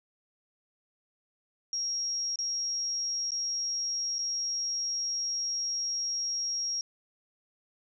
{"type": "tone with dropouts", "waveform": "sine", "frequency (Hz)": 5600, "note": "F8", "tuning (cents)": 4, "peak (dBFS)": -29, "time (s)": [1.73, 6.81], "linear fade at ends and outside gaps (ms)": 1, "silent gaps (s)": [[2.358, 2.388], [3.307, 3.318], [4.184, 4.19]], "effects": []}